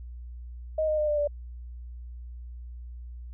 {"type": "tone with pitch steps", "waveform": "sine", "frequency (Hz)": [626, 615.2, 604.7, 594.3, 584.1], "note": ["D#5", "D#5", "D#5", "D5", "D5"], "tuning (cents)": [10, -20, -50, 20, -10], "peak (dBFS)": -23, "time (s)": [0.78, 1.275], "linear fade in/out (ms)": 5, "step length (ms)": 99, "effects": ["added 60 Hz sine -38 dBFS peak until 3.33 s"]}